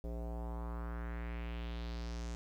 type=tone with low-pass filter sweep; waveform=square; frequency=58.27 Hz; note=A#1; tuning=in tune; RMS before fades=-41 dBFS; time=0.04-2.35 s; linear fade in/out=0 ms; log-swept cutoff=530 to 7100 Hz; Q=2.5; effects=11-bit